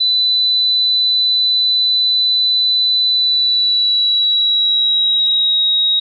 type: tone with pitch glide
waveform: sine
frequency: 3996 to 3796 Hz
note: B7 to A#7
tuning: +20 to +31 cents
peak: -11 dBFS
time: 0-6 s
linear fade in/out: 10 ms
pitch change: -89 cents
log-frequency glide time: 3.09-5.6 s
effects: none